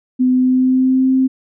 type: tone with pitch glide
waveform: sine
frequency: 254.1 to 261.8 Hz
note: B3 to C4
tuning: +49 to +1 cents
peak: -10 dBFS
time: 0.19-1.28 s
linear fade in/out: 20 ms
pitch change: +52 cents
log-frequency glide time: 0.31-1.1 s
effects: none